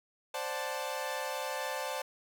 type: chord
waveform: sawtooth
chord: D dominant seventh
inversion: third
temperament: equal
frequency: 523.3 / 587.3 / 740 / 880 Hz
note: C5 / D5 / F#5 / A5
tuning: 0 / 0 / 0 / 0 cents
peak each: -35 / -36 / -40 / -35 dBFS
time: 0.34-2.02 s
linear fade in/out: 5 ms
effects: none